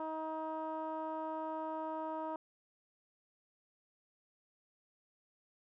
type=tone with low-pass filter; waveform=15% pulse; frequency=316.1 Hz; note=D#4; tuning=27 cents sharp; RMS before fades=-40 dBFS; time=0-2.36 s; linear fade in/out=2 ms; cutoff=970 Hz; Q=2.1; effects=none